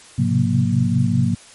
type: tone cluster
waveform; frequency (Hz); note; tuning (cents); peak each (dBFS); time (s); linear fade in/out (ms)
sine; 106.1 / 127.8 / 132.7 / 178.8 / 233.1; G#2 / C3 / C3 / F3 / A#3; +38 / -40 / +25 / +41 / 0; -21; 0.18-1.35; 10
effects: white hiss -44 dBFS RMS until 1.54 s + MP3 48 kbps